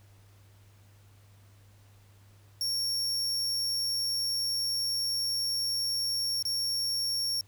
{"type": "tone with dropouts", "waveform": "40% pulse", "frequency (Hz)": 5510, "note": "F8", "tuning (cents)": -24, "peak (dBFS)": -27, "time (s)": [2.61, 7.41], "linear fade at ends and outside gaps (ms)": 1, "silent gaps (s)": [6.426, 6.452], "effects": ["added 100 Hz sine -55 dBFS peak until 7.47 s", "pink hiss -64 dBFS RMS until 7.47 s"]}